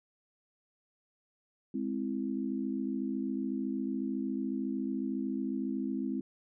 sine chord, Ab augmented, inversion none, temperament equal, 207.7 / 261.6 / 329.6 Hz, Ab3 / C4 / E4, 0 / 0 / 0 cents, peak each -36 / -34 / -38 dBFS, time 1.74-6.21 s, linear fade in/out 5 ms, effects none

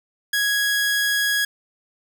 sawtooth tone, 1661.2 Hz, G#6, in tune, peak -15 dBFS, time 0.33-1.45 s, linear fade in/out 5 ms, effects none

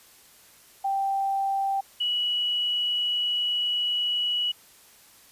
sine tone pair in turn, 784 / 2932 Hz, G5 / F#7, 0 / -16 cents, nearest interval octave + major seventh, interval 2284 cents, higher second, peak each -23 dBFS, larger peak neither, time 0.84-1.81 / 2-4.52 s, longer second, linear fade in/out 10 ms, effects white hiss -54 dBFS RMS until 5.31 s + resampled to 32000 Hz

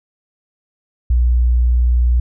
sine tone, 60.5 Hz, B1, 35 cents flat, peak -10 dBFS, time 1.1-2.2 s, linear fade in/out 5 ms, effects none

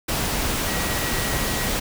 sine tone in noise, 1914 Hz, A#6, 45 cents sharp, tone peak -33 dBFS, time 0.67-1.69 s, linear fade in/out 10 ms, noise pink, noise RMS -24 dBFS, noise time 0.08-1.8 s, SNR -12 dB, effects none

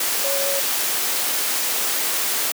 sine tone in noise, 554.4 Hz, C#5, in tune, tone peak -24 dBFS, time 0.24-0.6 s, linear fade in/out 5 ms, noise white, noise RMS -22 dBFS, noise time 0-2.52 s, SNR -5 dB, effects high-pass 300 Hz 12 dB/octave

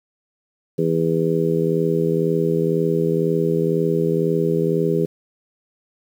harmonic tone, 82 Hz, E2, 9 cents flat, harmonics 2 / 3 / 4 / 5 / 6, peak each -21 / -28 / -25 / -20 / -25 dBFS, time 0.78-5.06 s, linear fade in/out 10 ms, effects 8-bit

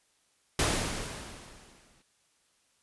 pink noise with exponential decay, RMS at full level -25 dBFS, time 0.59-2.02 s, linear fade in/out 2 ms, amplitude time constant 310 ms, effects white hiss -70 dBFS RMS until 2.82 s + resampled to 24000 Hz

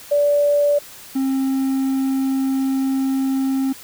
sine / triangle tone pair in turn, 580 / 267.2 Hz, D5 / C4, -22 / +36 cents, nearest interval octave + minor second, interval 1342 cents, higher first, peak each -13 / -15 dBFS, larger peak first, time 0.11-0.79 / 1.15-3.73 s, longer second, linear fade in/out 10 ms, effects white hiss -40 dBFS RMS until 3.83 s

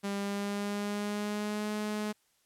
sawtooth tone with pitch glide, 200 to 211.3 Hz, G3 to G#3, +35 to +30 cents, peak -28 dBFS, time 0.03-2.13 s, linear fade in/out 20 ms, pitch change +95 cents, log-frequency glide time 0.17-1.71 s, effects white hiss -71 dBFS RMS until 2.45 s + low-pass 12000 Hz 12 dB/octave

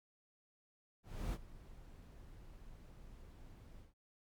brown noise with ADSR envelope, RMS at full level -36 dBFS, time 1.03-3.94 s, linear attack 300 ms, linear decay 45 ms, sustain -19 dB, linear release 140 ms, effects MP3 96 kbps

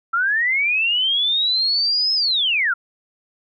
sine linear two-way sweep, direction up then down, 1327 to 5200 to 1327 Hz, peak -16 dBFS, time 0.13-2.74 s, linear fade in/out 10 ms, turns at 2.14 s, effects none

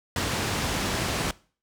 pink low-pass noise, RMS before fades -27 dBFS, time 0.16-1.31 s, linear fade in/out 2 ms, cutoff 8000 Hz, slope 12 dB/octave, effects noise-tail reverb RT60 0.4 s tail -21 dB re dry + high-pass 60 Hz 12 dB/octave

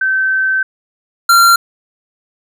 sine / square tone pair in turn, 1542 / 1376.7 Hz, G6 / F6, -29 / -25 cents, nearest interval major second, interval 196 cents, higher first, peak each -11 / -6 dBFS, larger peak second, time 0.01-0.63 / 1.29-1.56 s, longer first, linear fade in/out 5 ms, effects none

